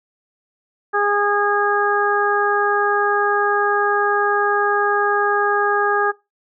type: harmonic tone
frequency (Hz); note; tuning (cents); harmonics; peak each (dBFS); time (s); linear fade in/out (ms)
410; G#4; -22; 1 / 2 / 3 / 4; -21 / -21 / -21 / -21; 0.93-6.12; 20
effects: noise-tail reverb RT60 0.2 s tail -18 dB re dry